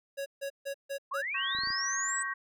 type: tone bursts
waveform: square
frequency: 554.4 Hz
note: C#5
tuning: in tune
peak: -34 dBFS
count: 5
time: 0.17-1.225 s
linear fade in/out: 20 ms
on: 91 ms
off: 150 ms
type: linear sweep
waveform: sine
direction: up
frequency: 1000 to 8170 Hz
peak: -32 dBFS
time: 1.11-2.23 s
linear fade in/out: 10 ms
type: chord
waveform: sine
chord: G diminished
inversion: second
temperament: equal with one note detuned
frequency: 1108.7 / 1568 / 1889.6 Hz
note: Db6 / G6 / Bb6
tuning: 0 / 0 / +23 cents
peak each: -37 / -37 / -35 dBFS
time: 1.34-2.34 s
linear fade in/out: 10 ms
type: clicks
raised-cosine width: 3 ms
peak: -37 dBFS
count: 5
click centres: 1.55 / 1.588 / 1.636 / 1.673 / 1.704 s
effects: none